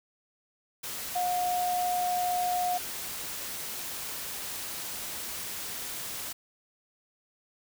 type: tone in noise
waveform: sine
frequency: 719 Hz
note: F#5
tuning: 50 cents flat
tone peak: -26 dBFS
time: 1.15-2.78 s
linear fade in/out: 10 ms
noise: white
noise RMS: -37 dBFS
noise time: 0.83-6.33 s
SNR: +8 dB
effects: none